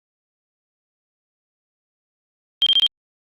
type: tone bursts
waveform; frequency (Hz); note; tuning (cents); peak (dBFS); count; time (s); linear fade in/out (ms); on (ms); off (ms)
sine; 3184; G7; +26; -12; 4; 2.62-2.865; 0; 44; 23
effects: Opus 48 kbps